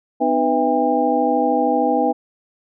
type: tone cluster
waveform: sine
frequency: 252.9 / 306 / 495.2 / 659 / 801 Hz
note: B3 / D#4 / B4 / E5 / G5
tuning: +41 / -29 / +5 / -1 / +37 cents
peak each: -22 / -22 / -21 / -23 / -19 dBFS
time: 0.2-2.13 s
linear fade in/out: 20 ms
effects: none